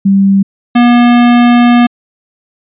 sine / square tone pair in turn, 196 / 240.8 Hz, G3 / B3, 0 / -44 cents, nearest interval major third, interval 356 cents, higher second, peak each -4 dBFS, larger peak neither, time 0.05-0.43 / 0.75-1.87 s, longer second, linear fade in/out 10 ms, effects resampled to 8000 Hz

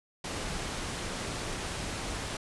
pink low-pass noise, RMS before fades -36 dBFS, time 0.24-2.37 s, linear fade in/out 5 ms, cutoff 10000 Hz, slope 12 dB/octave, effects resampled to 24000 Hz

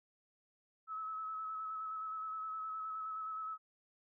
sine tone with vibrato, 1293 Hz, E6, 34 cents flat, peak -39 dBFS, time 0.87-3.58 s, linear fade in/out 50 ms, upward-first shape square, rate 9.6 Hz, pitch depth 19 cents each way, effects none

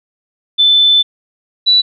sine tone pair in turn, 3520 / 3951 Hz, A7 / B7, 0 / 0 cents, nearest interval major second, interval 200 cents, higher second, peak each -6 dBFS, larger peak neither, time 0.58-1.03 / 1.66-1.82 s, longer first, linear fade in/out 20 ms, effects none

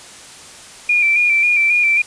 sine tone with vibrato, 2384 Hz, D7, 25 cents sharp, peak -11 dBFS, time 0.89-2.02 s, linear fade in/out 5 ms, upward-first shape square, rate 3.7 Hz, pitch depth 34 cents each way, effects white hiss -38 dBFS RMS until 2.06 s + resampled to 22050 Hz

